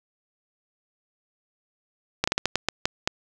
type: slowing click train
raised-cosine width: 0.2 ms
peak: -4 dBFS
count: 9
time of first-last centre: 2.24-3.075 s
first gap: 35 ms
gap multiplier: 1.3
effects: none